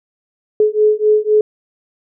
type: beating tone pair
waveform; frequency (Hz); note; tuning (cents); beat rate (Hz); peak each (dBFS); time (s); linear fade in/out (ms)
sine; 424.1 / 428; G#4 / A4; +36 / -48; 3.9; -13; 0.6-1.41; 2
effects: none